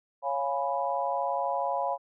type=chord; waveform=sine; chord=C# dominant seventh; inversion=none; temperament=equal; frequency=554.4 / 698.5 / 830.6 / 987.8 Hz; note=C#5 / E#5 / G#5 / B5; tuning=0 / 0 / 0 / 0 cents; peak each=-32 dBFS; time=0.22-1.98 s; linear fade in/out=50 ms; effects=none